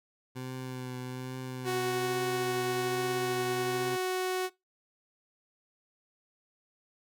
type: tone with vibrato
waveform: 20% pulse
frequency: 127.8 Hz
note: C3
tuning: 40 cents flat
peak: -32 dBFS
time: 0.35-3.97 s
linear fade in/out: 20 ms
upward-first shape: triangle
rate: 1.2 Hz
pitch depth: 23 cents each way
type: tone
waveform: sawtooth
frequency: 370 Hz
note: F#4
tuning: in tune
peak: -25 dBFS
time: 1.64-4.5 s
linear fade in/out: 50 ms
effects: noise-tail reverb RT60 0.2 s tail -22 dB re dry